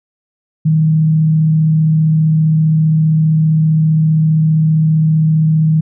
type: tone with frequency modulation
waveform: sine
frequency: 157.3 Hz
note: D#3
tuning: 19 cents sharp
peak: -8 dBFS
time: 0.65-5.81 s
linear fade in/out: 10 ms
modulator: 35.2 Hz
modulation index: 0.21
effects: none